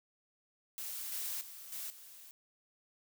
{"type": "noise with level steps", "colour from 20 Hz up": "blue", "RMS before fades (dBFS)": [-42, -39, -50, -42, -54], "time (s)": [0.78, 2.31], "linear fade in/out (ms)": 0, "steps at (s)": [1.12, 1.41, 1.72, 1.9], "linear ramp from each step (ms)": 2, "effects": []}